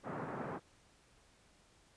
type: band-pass noise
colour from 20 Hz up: pink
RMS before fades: -42 dBFS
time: 0.03-0.6 s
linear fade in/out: 50 ms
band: 130 to 1500 Hz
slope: 24 dB/octave
effects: pink hiss -67 dBFS RMS until 1.96 s + resampled to 22050 Hz